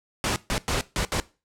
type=noise bursts at uneven times; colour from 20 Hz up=pink; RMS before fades=-25 dBFS; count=5; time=0.24-0.36 / 0.5-0.58 / 0.68-0.81 / 0.96-1.05 / 1.12-1.2 s; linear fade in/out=0 ms; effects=noise-tail reverb RT60 0.3 s tail -19 dB re dry + low-pass 9000 Hz 12 dB/octave